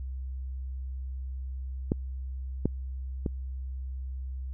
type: clicks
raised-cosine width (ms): 3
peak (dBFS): -11 / -11 / -16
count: 3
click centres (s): 1.919 / 2.656 / 3.262
effects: added 65 Hz sine -33 dBFS peak until 4.53 s